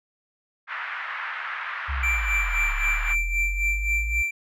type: band-pass noise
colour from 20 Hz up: pink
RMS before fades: -32 dBFS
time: 0.67-3.16 s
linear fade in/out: 50 ms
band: 1200 to 2100 Hz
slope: 24 dB/octave
type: exponential two-way sweep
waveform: sine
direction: down then up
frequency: 71.5 to 34.65 to 58.8 Hz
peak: -25 dBFS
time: 1.88-4.23 s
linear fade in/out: 20 ms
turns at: 2.74 s
type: tone with tremolo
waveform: triangle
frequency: 2349 Hz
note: D7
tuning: in tune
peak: -19 dBFS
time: 2.03-4.31 s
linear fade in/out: 5 ms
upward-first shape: sine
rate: 3.8 Hz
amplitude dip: 70%
effects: none